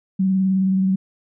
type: tone with vibrato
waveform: sine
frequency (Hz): 190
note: F#3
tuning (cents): +46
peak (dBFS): -15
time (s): 0.19-0.96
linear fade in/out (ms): 10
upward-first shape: sine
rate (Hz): 19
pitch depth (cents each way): 28
effects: none